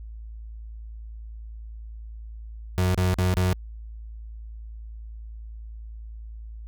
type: tone with dropouts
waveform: 35% pulse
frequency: 91.5 Hz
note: F#2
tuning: 19 cents flat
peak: -18 dBFS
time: 2.78-3.53 s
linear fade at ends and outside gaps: 0 ms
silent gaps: 2.945-2.977 / 3.141-3.186 / 3.34-3.37 s
effects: added 55 Hz sine -36 dBFS peak until 6.67 s